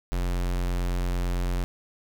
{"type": "tone", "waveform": "square", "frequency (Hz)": 44.47, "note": "F1", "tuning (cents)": 32, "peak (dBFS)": -25, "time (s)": [0.12, 1.64], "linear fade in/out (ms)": 0, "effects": []}